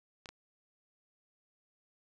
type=clicks; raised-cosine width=0.2 ms; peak=-28 dBFS; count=2; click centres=0.258 / 0.29 s; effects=none